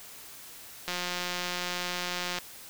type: click train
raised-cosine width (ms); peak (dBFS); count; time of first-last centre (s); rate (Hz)
0.2; -15; 269; 0.88-2.386; 178
effects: white hiss -47 dBFS RMS until 2.69 s